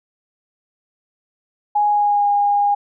sine tone with pitch glide, 830.6 to 815.4 Hz, G#5 to G#5, 0 to -32 cents, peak -13 dBFS, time 1.75-2.75 s, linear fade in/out 10 ms, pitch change -32 cents, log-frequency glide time 1.89-2.28 s, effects none

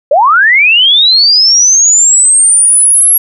sine linear sweep, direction up, 526 to 11370 Hz, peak -3 dBFS, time 0.11-3.18 s, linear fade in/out 5 ms, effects none

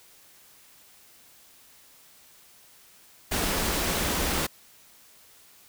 pink band-stop noise, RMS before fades -27 dBFS, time 3.31-4.47 s, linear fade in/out 10 ms, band 100 to 150 Hz, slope 96 dB/octave, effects white hiss -55 dBFS RMS until 5.68 s

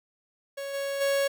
45% pulse tone with level steps, 555 Hz, C#5, 2 cents sharp, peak -33 / -29 / -23 dBFS, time 0.57-1.28 s, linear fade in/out 10 ms, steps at 0.73 / 1 s, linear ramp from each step 20 ms, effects none

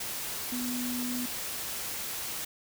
sine tone in noise, 246.9 Hz, B3, in tune, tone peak -32 dBFS, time 0.52-1.26 s, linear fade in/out 5 ms, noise white, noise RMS -36 dBFS, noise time 0-2.45 s, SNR +1 dB, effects none

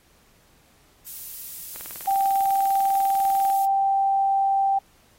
violet noise, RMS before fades -35 dBFS, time 1.06-3.66 s, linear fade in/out 10 ms
click train, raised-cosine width 0.3 ms, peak -24 dBFS, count 36, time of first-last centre 1.76-3.501 s, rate 20.1 Hz
sine tone, 784 Hz, G5, in tune, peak -18 dBFS, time 2.07-4.79 s, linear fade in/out 10 ms
effects pink hiss -59 dBFS RMS until 5.18 s + AAC 48 kbps

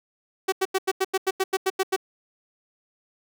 sawtooth tone bursts, 380.8 Hz, F#4, 50 cents sharp, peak -16 dBFS, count 12, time 0.48-1.964 s, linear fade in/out 10 ms, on 43 ms, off 88 ms, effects none

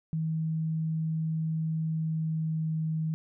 sine tone with pitch glide, 159.7 to 158.6 Hz, D#3 to D#3, +45 to +33 cents, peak -27 dBFS, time 0.13-3.14 s, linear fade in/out 0 ms, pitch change -12 cents, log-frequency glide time 1.83-2.82 s, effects none

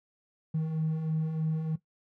triangle beating tone pair, 155.56 / 158.76 Hz, D#3 / D#3, 0 / +35 cents, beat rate 3.2 Hz, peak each -34 / -25 dBFS, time 0.54-1.76 s, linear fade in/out 10 ms, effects noise-tail reverb RT60 0.1 s tail -17 dB re dry + tanh soft clip ceiling -22 dBFS

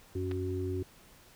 harmonic tone, 92.5 Hz, F#2, in tune, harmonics 1 / 3 / 4, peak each -34 / -39 / -35 dBFS, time 0.15-0.83 s, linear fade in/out 5 ms
clicks, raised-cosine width 0.3 ms, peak -29 dBFS, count 2, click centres 0.313 / 0.317 s
effects pink hiss -58 dBFS RMS until 1.35 s

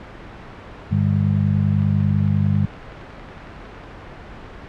harmonic tone, 50.1 Hz, G1, 38 cents sharp, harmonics 2 / 3 / 4, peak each -18 / -20 / -21 dBFS, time 0.91-2.66 s, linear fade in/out 10 ms
click train, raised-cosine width 0.2 ms, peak -22 dBFS, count 23, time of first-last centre 1.82-3.838 s, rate 10.9 Hz
effects pink hiss -37 dBFS RMS until 4.68 s + low-pass 2000 Hz 12 dB/octave

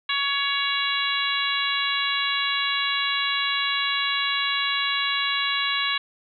harmonic tone, 560 Hz, C#5, 18 cents sharp, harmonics 2 / 3 / 4 / 5 / 6 / 7, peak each -29 / -29 / -29 / -29 / -29 / -29 dBFS, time 0.09-5.98 s, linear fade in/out 5 ms, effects none

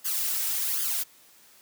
blue noise with flanger, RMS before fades -28 dBFS, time 0.04-1.04 s, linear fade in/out 20 ms, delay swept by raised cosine 0.61 to 3.21 ms, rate 1.3 Hz, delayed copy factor +0.85, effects white hiss -56 dBFS RMS until 1.61 s + high-pass 100 Hz 12 dB/octave

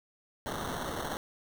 white noise with sample-and-hold, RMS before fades -36 dBFS, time 0.46-1.17 s, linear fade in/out 0 ms, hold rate 2450 Hz, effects none

